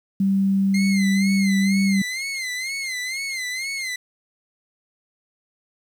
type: tone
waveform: sine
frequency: 194.9 Hz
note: G3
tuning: 10 cents flat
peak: -16 dBFS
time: 0.2-2.02 s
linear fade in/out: 5 ms
type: tone with vibrato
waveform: sawtooth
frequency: 2093 Hz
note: C7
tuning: in tune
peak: -22 dBFS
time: 0.74-3.96 s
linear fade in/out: 5 ms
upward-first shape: sine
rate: 2.1 Hz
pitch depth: 97 cents each way
effects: low-pass 10000 Hz 12 dB/octave + 8-bit